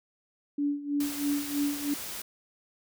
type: tone with tremolo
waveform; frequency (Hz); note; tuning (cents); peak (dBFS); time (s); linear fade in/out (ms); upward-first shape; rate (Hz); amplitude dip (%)
sine; 288; D4; -34; -24; 0.58-1.94; 5; sine; 3.1; 80
type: noise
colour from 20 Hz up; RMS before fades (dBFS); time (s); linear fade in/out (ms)
white; -38; 1-2.22; 5
effects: none